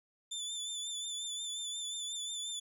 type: tone with vibrato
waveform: 25% pulse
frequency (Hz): 3520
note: A7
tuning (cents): 0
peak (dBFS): -33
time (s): 0.31-2.6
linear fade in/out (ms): 10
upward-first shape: sine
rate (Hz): 5.6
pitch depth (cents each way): 38
effects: none